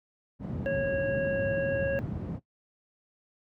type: low-pass noise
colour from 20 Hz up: white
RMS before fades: -33 dBFS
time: 0.39-2.4 s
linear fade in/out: 50 ms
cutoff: 180 Hz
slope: 12 dB/octave
type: harmonic tone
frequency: 549 Hz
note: C#5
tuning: 17 cents flat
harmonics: 1 / 3 / 5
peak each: -26 / -35 / -43 dBFS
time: 0.66-1.99 s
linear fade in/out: 0 ms
effects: noise-tail reverb RT60 0.1 s tail -17 dB re dry + high-pass 80 Hz 12 dB/octave